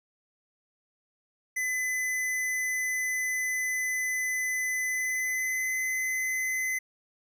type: tone with pitch glide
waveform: square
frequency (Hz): 2015 to 2036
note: B6 to C7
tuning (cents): +34 to -48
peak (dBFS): -28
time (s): 1.56-6.79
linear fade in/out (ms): 10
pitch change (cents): +18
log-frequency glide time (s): 4.87-5.76
effects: none